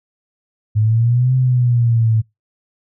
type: exponential two-way sweep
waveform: sine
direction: up then down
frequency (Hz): 105.5 to 130 to 109.8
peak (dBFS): -11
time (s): 0.75-2.22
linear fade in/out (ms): 20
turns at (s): 1.34
effects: noise-tail reverb RT60 0.2 s tail -26 dB re dry